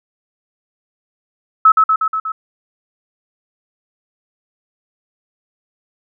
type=tone with echo; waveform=sine; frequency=1297 Hz; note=E6; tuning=28 cents flat; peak=-4 dBFS; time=1.65-1.72 s; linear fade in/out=5 ms; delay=120 ms; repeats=5; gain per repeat=-3 dB; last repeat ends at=2.32 s; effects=none